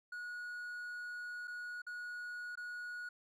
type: tone with dropouts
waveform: triangle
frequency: 1455 Hz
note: F#6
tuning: 29 cents flat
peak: -40 dBFS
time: 0.12-3.09 s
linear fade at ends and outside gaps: 5 ms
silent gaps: 1.474-1.478 / 1.819-1.866 / 2.555-2.573 s
effects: none